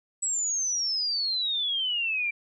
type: exponential sweep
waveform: sine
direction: down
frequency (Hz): 7900 to 2334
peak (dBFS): -25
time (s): 0.22-2.31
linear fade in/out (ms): 10
effects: none